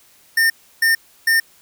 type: tone bursts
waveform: square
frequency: 1814 Hz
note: A#6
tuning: 48 cents flat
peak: -13 dBFS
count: 3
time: 0.37-1.4 s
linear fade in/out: 5 ms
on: 130 ms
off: 320 ms
effects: white hiss -52 dBFS RMS until 1.61 s